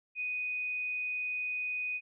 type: tone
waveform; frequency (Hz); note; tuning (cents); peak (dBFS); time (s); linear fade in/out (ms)
sine; 2489; D#7; 0; -32; 0.15-2.01; 50
effects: none